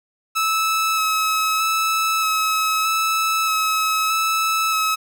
sawtooth tone with vibrato, 1297 Hz, E6, 28 cents flat, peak -14 dBFS, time 0.35-4.96 s, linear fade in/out 20 ms, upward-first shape square, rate 0.8 Hz, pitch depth 13 cents each way, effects none

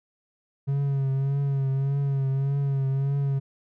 triangle tone with vibrato, 137.5 Hz, C#3, 14 cents flat, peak -20 dBFS, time 0.67-3.4 s, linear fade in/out 20 ms, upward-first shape triangle, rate 1.7 Hz, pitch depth 48 cents each way, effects none

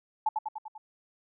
sine tone with echo, 865 Hz, A5, 30 cents flat, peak -22 dBFS, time 0.26-0.29 s, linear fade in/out 5 ms, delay 98 ms, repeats 5, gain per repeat -4 dB, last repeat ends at 0.78 s, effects none

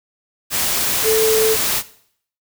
sine tone in noise, 440 Hz, A4, in tune, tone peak -13 dBFS, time 1.03-1.57 s, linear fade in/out 50 ms, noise white, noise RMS -19 dBFS, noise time 0.5-1.83 s, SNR +3 dB, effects noise-tail reverb RT60 0.6 s tail -17 dB re dry

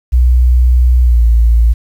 sine tone with pitch glide, 61.74 to 57.27 Hz, B1 to A#1, 0 to -30 cents, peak -4 dBFS, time 0.12-1.74 s, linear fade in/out 20 ms, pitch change -130 cents, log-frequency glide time 1.02-1.24 s, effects tanh soft clip ceiling 0 dBFS + 7-bit

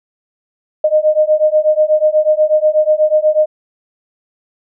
sine beating tone pair, 611 / 619.2 Hz, D#5 / D#5, -32 / -9 cents, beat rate 8.2 Hz, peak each -12 dBFS, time 0.84-3.46 s, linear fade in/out 5 ms, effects none

